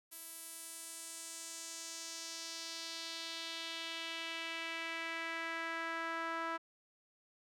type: tone with band-pass filter sweep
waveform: sawtooth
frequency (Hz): 329.6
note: E4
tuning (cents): 0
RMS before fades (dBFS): -43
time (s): 0.11-6.58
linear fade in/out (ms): 20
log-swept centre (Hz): 12000 to 1300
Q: 2
effects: none